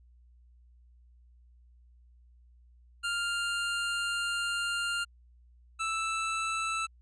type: tone pair in turn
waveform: 25% pulse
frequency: 1399 / 1320.5 Hz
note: F6 / E6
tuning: +3 / +3 cents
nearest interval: minor second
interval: 100 cents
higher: first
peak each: -26 dBFS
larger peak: neither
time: 3.03-5.05 / 5.79-6.87 s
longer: first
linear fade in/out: 20 ms
effects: added 60 Hz sine -56 dBFS peak until 7.01 s + resampled to 22050 Hz